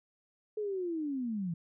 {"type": "linear sweep", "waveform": "sine", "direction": "down", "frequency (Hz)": [433.1, 160.5], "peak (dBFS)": -32, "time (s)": [0.57, 1.54], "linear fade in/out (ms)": 5, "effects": []}